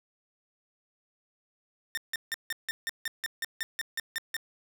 sawtooth tone bursts, 1813 Hz, A#6, 49 cents flat, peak -26 dBFS, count 14, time 1.95-4.366 s, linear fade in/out 0 ms, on 24 ms, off 160 ms, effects none

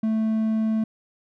triangle tone, 220 Hz, A3, in tune, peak -18 dBFS, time 0.03-0.84 s, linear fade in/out 5 ms, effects none

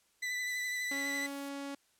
40% pulse tone with vibrato, 1990 Hz, B6, 13 cents sharp, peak -33 dBFS, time 0.22-1.27 s, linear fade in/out 10 ms, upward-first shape triangle, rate 12 Hz, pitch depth 24 cents each way
violet noise, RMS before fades -49 dBFS, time 0.47-1.49 s, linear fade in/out 5 ms
sawtooth tone with pitch glide, 277.2 to 279.6 Hz, C#4 to C#4, 0 to +15 cents, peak -35 dBFS, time 0.91-1.75 s, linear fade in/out 5 ms, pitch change +15 cents, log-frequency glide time 1.01-1.07 s
effects white hiss -71 dBFS RMS until 1.99 s + low-pass 11000 Hz 12 dB/octave

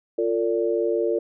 sine tone cluster, 348.4 / 453.4 / 578 Hz, F4 / A#4 / D5, -4 / -48 / -28 cents, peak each -24 / -23 / -27 dBFS, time 0.18-1.19 s, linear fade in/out 5 ms, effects none

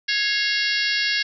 harmonic tone with a mistuned harmonic, 555 Hz, C#5, 2 cents sharp, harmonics 3 / 4 / 5 / 6 / 7 / 8 / 9 / 10, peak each -25 / -27 / -28 / -30 / -30 / -27 / -29 / -31 dBFS, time 0.08-1.23 s, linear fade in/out 10 ms, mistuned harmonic 4, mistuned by -59 cents, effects none

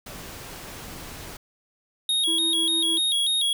pink noise, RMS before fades -39 dBFS, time 0.06-1.37 s, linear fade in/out 5 ms
square tone with vibrato, 3520 Hz, A7, in tune, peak -21 dBFS, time 2.09-3.53 s, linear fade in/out 2 ms, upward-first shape square, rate 3.4 Hz, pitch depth 100 cents each way
triangle tone with tremolo, 329.6 Hz, E4, in tune, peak -27 dBFS, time 2.27-2.99 s, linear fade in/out 10 ms, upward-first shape sine, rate 6.5 Hz, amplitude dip 35%
effects none

